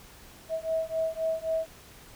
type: beating tone pair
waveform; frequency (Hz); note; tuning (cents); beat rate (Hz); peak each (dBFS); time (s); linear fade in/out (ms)
sine; 644 / 647.8; E5 / E5; -41 / -30; 3.8; -30; 0.49-1.67; 50
effects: pink hiss -51 dBFS RMS until 2.15 s